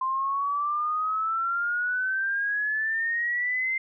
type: exponential sweep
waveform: sine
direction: up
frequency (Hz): 1040 to 2093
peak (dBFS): -24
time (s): 0.01-3.78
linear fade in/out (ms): 5
effects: none